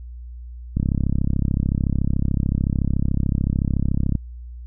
click train, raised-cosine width 5 ms, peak -8 dBFS, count 115, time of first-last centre 0.77-4.153 s, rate 33.7 Hz, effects added 60 Hz sine -33 dBFS peak until 4.66 s

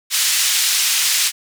white band-pass noise, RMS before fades -17 dBFS, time 0.1-1.32 s, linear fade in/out 50 ms, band 2200 to 8200 Hz, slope 12 dB/octave, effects none

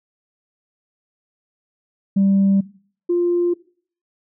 sine tone pair in turn, 196 / 349.2 Hz, G3 / F4, 0 / 0 cents, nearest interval minor seventh, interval 1000 cents, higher second, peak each -11 / -14 dBFS, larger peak first, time 2.16-2.61 / 3.09-3.54 s, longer neither, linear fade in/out 10 ms, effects noise-tail reverb RT60 0.5 s tail -21 dB re dry + tanh soft clip ceiling -10 dBFS

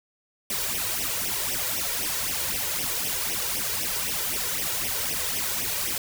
white noise with flanger, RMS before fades -28 dBFS, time 0.5-5.98 s, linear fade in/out 2 ms, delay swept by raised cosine 0.34 to 2.14 ms, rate 3.9 Hz, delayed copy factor +0.85, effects none

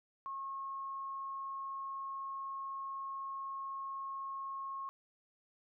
sine tone, 1086 Hz, C#6, 36 cents flat, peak -39 dBFS, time 0.26-4.89 s, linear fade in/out 0 ms, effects none

